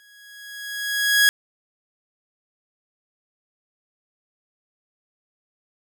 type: tone with exponential growth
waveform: sawtooth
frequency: 1661.2 Hz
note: G#6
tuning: in tune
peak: -8 dBFS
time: 0-1.29 s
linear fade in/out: 0 ms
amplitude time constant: 280 ms
effects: none